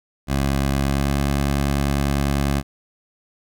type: tone with pitch glide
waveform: 15% pulse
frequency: 68.7 to 70.02 Hz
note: C#2 to C#2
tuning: -15 to +18 cents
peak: -12 dBFS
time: 0.27-2.63 s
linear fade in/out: 50 ms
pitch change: +33 cents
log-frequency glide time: 0.81-1.16 s
effects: none